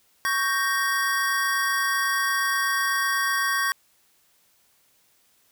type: chord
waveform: square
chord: G diminished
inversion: second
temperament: equal with one note detuned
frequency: 1113.2 / 1568 / 1864.7 Hz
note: Db6 / G6 / Bb6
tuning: +7 / 0 / 0 cents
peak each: -27 dBFS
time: 0.25-3.72 s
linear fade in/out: 0 ms
effects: white hiss -63 dBFS RMS until 5.51 s